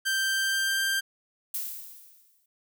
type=tone with pitch glide; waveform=sawtooth; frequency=1568 to 1578.9 Hz; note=G6 to G6; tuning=0 to +12 cents; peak=-21 dBFS; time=0.05-1.01 s; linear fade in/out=20 ms; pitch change=+12 cents; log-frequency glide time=0.28-0.81 s
type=noise with exponential decay; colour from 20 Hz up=violet; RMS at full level=-30 dBFS; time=1.54-2.46 s; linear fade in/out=5 ms; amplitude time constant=200 ms
effects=none